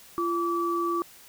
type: tone pair together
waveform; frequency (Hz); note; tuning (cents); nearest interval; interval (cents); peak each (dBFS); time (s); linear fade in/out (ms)
sine; 342.6 / 1153.9; F4 / D6; -33 / -31; octave + major sixth; 2102; -27 / -27; 0.18-1.02; 0
effects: white hiss -51 dBFS RMS until 1.28 s